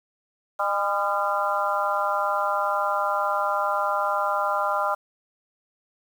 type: harmonic tone with a mistuned harmonic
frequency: 202.3 Hz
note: G#3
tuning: 45 cents flat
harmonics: 3 / 4 / 5 / 6 / 7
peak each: -28 / -28 / -28 / -28 / -28 dBFS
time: 0.59-4.95 s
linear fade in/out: 10 ms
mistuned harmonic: 7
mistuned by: -50 cents
effects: 8-bit